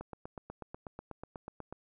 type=click train; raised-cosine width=1 ms; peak=-28 dBFS; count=15; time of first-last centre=0.01-1.726 s; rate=8.16 Hz; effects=none